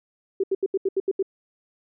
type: tone bursts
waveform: sine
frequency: 386.1 Hz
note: G4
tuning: 26 cents flat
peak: -19 dBFS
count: 8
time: 0.4-1.227 s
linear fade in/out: 5 ms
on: 36 ms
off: 77 ms
effects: none